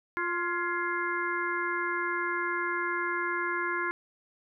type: harmonic tone with a mistuned harmonic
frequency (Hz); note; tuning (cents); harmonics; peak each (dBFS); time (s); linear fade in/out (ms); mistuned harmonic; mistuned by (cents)
350; F4; +4; 1 / 3 / 4 / 5 / 6; -35 / -33 / -34 / -34 / -37; 0.17-3.91; 0; 5; -63
effects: none